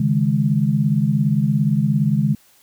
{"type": "chord", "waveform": "sine", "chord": "C# suspended second", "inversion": "none", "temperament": "just", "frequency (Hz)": [138.59, 155.92, 207.9], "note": ["C#3", "D#3", "G#3"], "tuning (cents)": [0, 4, 2], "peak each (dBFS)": -19, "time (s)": [0, 2.35], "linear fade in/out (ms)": 5, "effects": ["white hiss -54 dBFS RMS until 2.62 s"]}